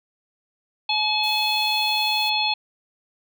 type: harmonic tone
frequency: 855 Hz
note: A5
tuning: 50 cents flat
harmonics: 1 / 3 / 4 / 5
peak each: -25 / -25 / -25 / -25 dBFS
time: 0.89-2.54 s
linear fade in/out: 5 ms
type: noise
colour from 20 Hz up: blue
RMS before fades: -38 dBFS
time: 1.23-2.3 s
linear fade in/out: 10 ms
effects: none